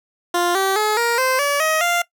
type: tone with pitch steps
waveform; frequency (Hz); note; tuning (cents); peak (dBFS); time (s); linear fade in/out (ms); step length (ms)
15% pulse; 350.1 / 386.2 / 426.1 / 470 / 518.5 / 572 / 631.1 / 696.2; F4 / G4 / G#4 / A#4 / C5 / D5 / D#5 / F5; +4 / -26 / +44 / +14 / -16 / -46 / +24 / -6; -10; 0.34-2.02; 5; 210
effects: noise-tail reverb RT60 0.1 s tail -19 dB re dry